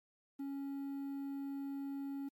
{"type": "tone with quantisation", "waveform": "triangle", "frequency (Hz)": 277.2, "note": "C#4", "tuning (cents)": 0, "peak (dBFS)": -37, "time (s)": [0.39, 2.29], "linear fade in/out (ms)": 10, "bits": 11, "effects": ["MP3 96 kbps"]}